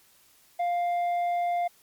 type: tone with tanh clipping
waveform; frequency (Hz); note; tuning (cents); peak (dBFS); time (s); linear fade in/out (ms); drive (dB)
sine; 700; F5; +4; -25; 0.59-1.68; 10; 5
effects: white hiss -60 dBFS RMS until 1.82 s + MP3 96 kbps